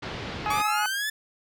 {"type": "low-pass noise", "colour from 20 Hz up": "pink", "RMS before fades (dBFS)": -34, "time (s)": [0.02, 0.62], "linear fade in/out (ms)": 10, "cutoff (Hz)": 4400, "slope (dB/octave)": 24}
{"type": "harmonic tone", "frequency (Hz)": 421.5, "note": "G#4", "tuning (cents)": 26, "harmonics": [2, 3, 4, 5, 6], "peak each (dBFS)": [-26, -30, -38, -40, -36], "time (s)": [0.46, 0.86], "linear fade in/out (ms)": 0}
{"type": "linear sweep", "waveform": "sawtooth", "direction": "up", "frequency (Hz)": [1120, 1760], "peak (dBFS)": -23, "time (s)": [0.5, 1.1], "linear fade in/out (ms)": 5}
{"effects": ["high-pass 60 Hz 12 dB/octave"]}